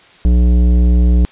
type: tone with tanh clipping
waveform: triangle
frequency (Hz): 60.1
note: B1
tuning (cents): -46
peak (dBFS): -9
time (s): 0.25-1.25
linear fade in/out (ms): 0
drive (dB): 17
effects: white hiss -44 dBFS RMS until 1.31 s + resampled to 8000 Hz